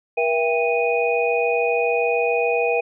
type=tone cluster; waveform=sine; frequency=477 / 665 / 792 / 2482 Hz; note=A#4 / E5 / G5 / D#7; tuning=+40 / +15 / +18 / -5 cents; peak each=-20 / -24 / -26 / -24 dBFS; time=0.17-2.81 s; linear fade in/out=10 ms; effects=none